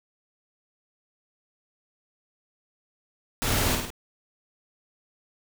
pink noise with echo, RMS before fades -26 dBFS, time 3.42-3.75 s, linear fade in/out 0 ms, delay 51 ms, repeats 3, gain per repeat -4 dB, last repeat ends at 3.903 s, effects none

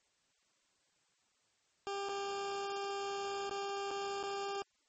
20% pulse tone with dropouts, 397.9 Hz, G4, 26 cents sharp, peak -32 dBFS, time 1.87-4.62 s, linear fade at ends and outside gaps 0 ms, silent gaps 2.087-2.093 / 3.494-3.511 / 3.907-3.913 / 4.228-4.236 s, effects white hiss -75 dBFS RMS until 4.88 s + MP3 32 kbps

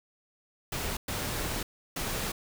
pink noise bursts at uneven times, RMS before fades -33 dBFS, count 3, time 0.72-0.97 / 1.08-1.63 / 1.96-2.32 s, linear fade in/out 5 ms, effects none

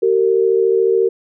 sine tone pair together, 382.5 / 456.6 Hz, G4 / A#4, -42 / -36 cents, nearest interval minor third, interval 306 cents, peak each -14 dBFS, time 0.02-1.09 s, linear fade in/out 10 ms, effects none

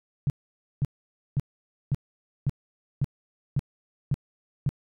sine tone bursts, 140.2 Hz, C#3, 20 cents sharp, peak -20 dBFS, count 9, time 0.27-4.691 s, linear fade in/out 0 ms, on 29 ms, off 520 ms, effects none

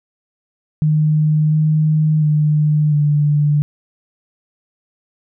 sine tone with pitch steps, 153.4 / 154.8 / 151.2 / 147.6 Hz, D#3 / D#3 / D#3 / D3, -24 / -9 / -49 / +9 cents, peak -11 dBFS, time 0.82-3.62 s, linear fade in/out 0 ms, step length 700 ms, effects none

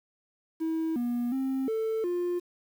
triangle tone with pitch steps, 322.5 / 240.7 / 265.4 / 443.4 / 352.8 Hz, E4 / B3 / C4 / A4 / F4, -38 / -44 / +25 / +13 / +18 cents, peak -24 dBFS, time 0.6-2.4 s, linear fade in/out 20 ms, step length 360 ms, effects tanh soft clip ceiling -21 dBFS + 9-bit

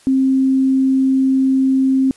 sine tone, 265.2 Hz, C4, 23 cents sharp, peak -11 dBFS, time 0.07-2.11 s, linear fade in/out 0 ms, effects white hiss -49 dBFS RMS until 2.16 s + resampled to 24000 Hz

